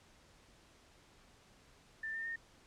sine tone with pitch steps, 1780 / 1806.9 / 1834.3 Hz, A6 / A6 / A#6, +20 / +46 / -28 cents, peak -38 dBFS, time 2.03-2.36 s, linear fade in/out 5 ms, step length 110 ms, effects pink hiss -64 dBFS RMS until 2.66 s + low-pass 8000 Hz 12 dB/octave

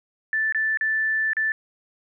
sine tone with dropouts, 1760 Hz, A6, in tune, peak -20 dBFS, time 0.33-1.52 s, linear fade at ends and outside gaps 1 ms, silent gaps 0.524-0.547 / 0.773-0.81 / 1.333-1.368 s, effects none

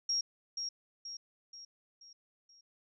sine tone with echo, 5590 Hz, F8, 1 cent sharp, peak -29 dBFS, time 0.09-0.21 s, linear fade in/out 5 ms, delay 480 ms, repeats 5, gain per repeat -6 dB, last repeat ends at 2.61 s, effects none

